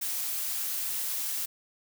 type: noise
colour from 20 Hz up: blue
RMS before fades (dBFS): -32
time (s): 0.01-1.46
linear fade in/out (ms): 10
effects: none